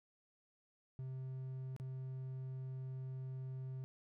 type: tone with dropouts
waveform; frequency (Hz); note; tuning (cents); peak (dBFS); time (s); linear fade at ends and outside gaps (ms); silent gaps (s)
triangle; 130.81; C3; 0; -40; 0.99-3.84; 0; 1.764-1.799
effects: none